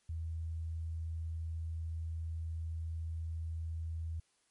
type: tone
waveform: sine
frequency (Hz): 81.4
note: E2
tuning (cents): -21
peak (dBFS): -36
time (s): 0.09-4.2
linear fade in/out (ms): 5
effects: white hiss -74 dBFS RMS until 4.5 s + MP3 48 kbps